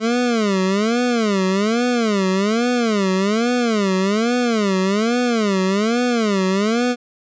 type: tone with vibrato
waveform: 25% pulse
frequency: 215.1 Hz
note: A3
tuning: 39 cents flat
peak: -12 dBFS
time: 0-6.96 s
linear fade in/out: 50 ms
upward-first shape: sine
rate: 1.2 Hz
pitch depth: 240 cents each way
effects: resampled to 16000 Hz